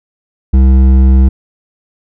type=tone with hard clipping; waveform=sine; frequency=65.41 Hz; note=C2; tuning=in tune; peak=-5 dBFS; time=0.53-1.29 s; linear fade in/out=10 ms; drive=9 dB; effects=none